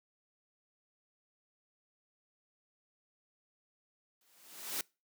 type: noise with exponential growth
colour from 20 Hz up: white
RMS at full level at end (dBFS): -34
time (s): 4.21-4.81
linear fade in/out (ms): 2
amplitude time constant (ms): 130
effects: noise-tail reverb RT60 0.3 s tail -26 dB re dry + high-pass 200 Hz 12 dB/octave